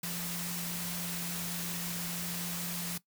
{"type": "tone in noise", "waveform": "sine", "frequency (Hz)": 173.6, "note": "F3", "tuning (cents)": -10, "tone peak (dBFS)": -39, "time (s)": [0.03, 2.98], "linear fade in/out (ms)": 5, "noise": "white", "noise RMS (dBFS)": -38, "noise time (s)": [0.03, 2.98], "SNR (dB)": -4, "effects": ["noise-tail reverb RT60 0.1 s tail -18 dB re dry"]}